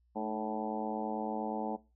harmonic tone with a mistuned harmonic, 108.7 Hz, A2, 21 cents flat, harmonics 2 / 3 / 4 / 5 / 6 / 7 / 8 / 9, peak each -38 / -42 / -42 / -41 / -45 / -40 / -41 / -52 dBFS, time 0.15-1.77 s, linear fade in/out 20 ms, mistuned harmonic 3, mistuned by -67 cents, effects noise-tail reverb RT60 0.3 s tail -21 dB re dry + added 60 Hz sine -67 dBFS peak until 1.95 s

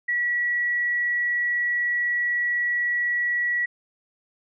sine tone, 1934 Hz, B6, 37 cents flat, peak -21 dBFS, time 0.08-3.66 s, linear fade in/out 10 ms, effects none

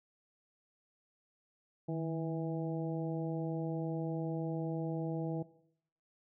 harmonic tone with a mistuned harmonic, 163.4 Hz, E3, 15 cents flat, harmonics 1 / 2 / 3 / 4 / 5, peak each -36 / -39 / -43 / -45 / -49 dBFS, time 1.88-5.43 s, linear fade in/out 10 ms, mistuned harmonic 1, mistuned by -60 cents, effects noise-tail reverb RT60 0.7 s tail -18 dB re dry

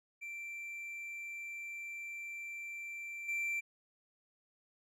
triangle tone with level steps, 2349 Hz, D7, in tune, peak -40 / -32 dBFS, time 0.21-3.61 s, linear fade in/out 20 ms, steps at 3.28 s, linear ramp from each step 10 ms, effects none

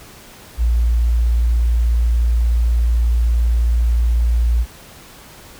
sine tone, 58.27 Hz, A#1, in tune, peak -12 dBFS, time 0.57-4.66 s, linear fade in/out 50 ms, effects pink hiss -41 dBFS RMS until 5.59 s

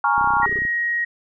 sine chord, Bb minor seventh, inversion third, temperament equal, 830.6 / 932.3 / 1108.7 / 1396.9 Hz, Ab5 / Bb5 / Db6 / F6, 0 / 0 / 0 / 0 cents, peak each -21 dBFS, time 0.04-0.46 s, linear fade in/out 2 ms
click train, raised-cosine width 3 ms, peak -22 dBFS, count 16, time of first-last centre 0.18-0.652 s, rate 31.8 Hz
sine tone, 1888 Hz, A#6, 22 cents sharp, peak -19 dBFS, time 0.42-1.05 s, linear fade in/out 10 ms
triangle tone bursts, 404.7 Hz, G#4, 45 cents flat, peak -26 dBFS, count 3, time 0.46-0.583 s, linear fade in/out 5 ms, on 25 ms, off 24 ms
effects none

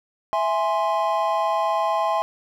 triangle chord, E augmented, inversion none, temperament equal, 659.3 / 830.6 / 1046.5 Hz, E5 / G#5 / B#5, 0 / 0 / 0 cents, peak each -22 dBFS, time 0.33-2.22 s, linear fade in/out 0 ms, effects none

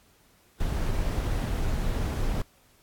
brown noise, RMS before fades -27 dBFS, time 0.6-2.42 s, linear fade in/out 5 ms, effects pink hiss -61 dBFS RMS until 2.82 s + AAC 64 kbps

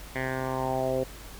10% pulse tone with low-pass filter sweep, 130.81 Hz, C3, in tune, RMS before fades -29 dBFS, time 0.15-1.04 s, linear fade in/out 10 ms, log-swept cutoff 2100 to 490 Hz, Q 3.7, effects added 50 Hz sine -44 dBFS peak until 1.39 s + pink hiss -46 dBFS RMS until 1.39 s

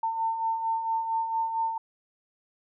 sine beating tone pair, 898 / 902.4 Hz, A5 / A5, +35 / +44 cents, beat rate 4.4 Hz, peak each -35 / -26 dBFS, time 0.03-1.78 s, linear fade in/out 5 ms, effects none

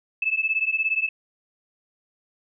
sine beating tone pair, 2607 / 2624 Hz, E7 / E7, -20 / -9 cents, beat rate 17 Hz, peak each -24 dBFS, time 0.22-1.09 s, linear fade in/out 5 ms, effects none

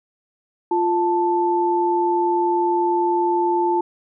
sine tone pair together, 349.2 / 880 Hz, F4 / A5, 0 / 0 cents, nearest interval octave + major third, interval 1600 cents, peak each -19 dBFS, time 0.71-3.81 s, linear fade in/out 5 ms, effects none

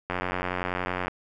click train, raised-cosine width 0.5 ms, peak -13 dBFS, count 90, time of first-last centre 0.1-1.081 s, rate 90.7 Hz, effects none

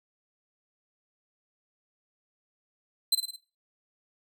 sawtooth tone with echo, 4066 Hz, B7, 50 cents sharp, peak -17 dBFS, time 3.12-3.15 s, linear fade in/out 5 ms, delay 53 ms, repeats 4, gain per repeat -5 dB, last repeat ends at 3.362 s, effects noise-tail reverb RT60 0.3 s tail -17 dB re dry

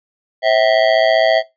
square tone with amplitude modulation, 651 Hz, E5, 22 cents flat, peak -7 dBFS, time 0.42-1.43 s, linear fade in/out 50 ms, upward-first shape sine, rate 115 Hz, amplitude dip 90%, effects noise-tail reverb RT60 0.2 s tail -19 dB re dry + resampled to 11025 Hz

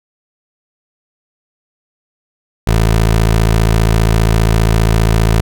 20% pulse tone, 55 Hz, A1, in tune, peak -4 dBFS, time 2.67-5.41 s, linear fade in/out 5 ms, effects none

